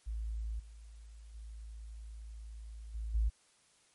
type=tone with level steps; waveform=sine; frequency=55 Hz; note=A1; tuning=in tune; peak=-35 / -49 / -44 / -36 / -27 dBFS; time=0.06-3.3 s; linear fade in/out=20 ms; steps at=0.59 / 1.34 / 2.94 / 3.14 s; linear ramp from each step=10 ms; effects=white hiss -68 dBFS RMS until 3.94 s + MP3 48 kbps